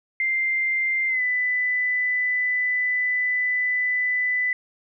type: tone with pitch glide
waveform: sine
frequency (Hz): 2093 to 1995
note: C7 to B6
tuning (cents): 0 to +17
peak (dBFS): -20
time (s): 0.2-4.53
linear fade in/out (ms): 2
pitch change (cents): -83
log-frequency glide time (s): 1.08-1.22
effects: none